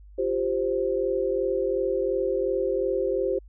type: chord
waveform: sine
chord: F suspended second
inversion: none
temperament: equal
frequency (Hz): 349.2 / 392 / 523.3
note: F4 / G4 / C5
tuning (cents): 0 / 0 / 0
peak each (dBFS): -30 / -26 / -26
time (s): 0.18-3.39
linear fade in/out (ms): 10
effects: added 50 Hz sine -45 dBFS peak until 3.48 s